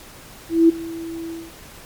sine tone with ADSR envelope, 330.6 Hz, E4, 5 cents sharp, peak -7 dBFS, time 0.49-1.53 s, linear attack 200 ms, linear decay 14 ms, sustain -20 dB, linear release 210 ms, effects pink hiss -42 dBFS RMS until 1.85 s + MP3 96 kbps

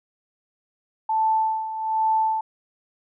sine tone with tremolo, 880 Hz, A5, in tune, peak -17 dBFS, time 1.09-2.41 s, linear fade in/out 5 ms, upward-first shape sine, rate 1.2 Hz, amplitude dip 70%, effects none

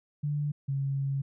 sine tone pair in turn, 146.83 / 137.55 Hz, D3 / C#3, 0 / -13 cents, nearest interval minor second, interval 113 cents, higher first, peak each -27 dBFS, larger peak neither, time 0.23-0.52 / 0.68-1.22 s, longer second, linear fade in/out 10 ms, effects none

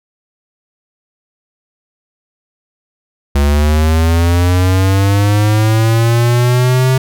square linear sweep, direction up, 70 to 131.3 Hz, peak -9 dBFS, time 3.35-6.98 s, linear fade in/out 5 ms, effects none

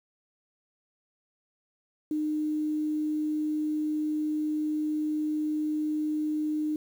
sine tone, 305.2 Hz, D#4, 33 cents flat, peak -26 dBFS, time 2.11-6.76 s, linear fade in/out 2 ms, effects 9-bit

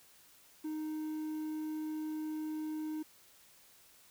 triangle tone with quantisation, 309.9 Hz, D#4, 7 cents flat, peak -34 dBFS, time 0.64-3.03 s, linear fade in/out 10 ms, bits 10, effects white hiss -62 dBFS RMS until 4.1 s

